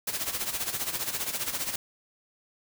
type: noise with tremolo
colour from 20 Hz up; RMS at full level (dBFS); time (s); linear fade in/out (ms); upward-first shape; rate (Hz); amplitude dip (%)
white; -29; 0.07-1.76; 5; sine; 15; 70
effects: none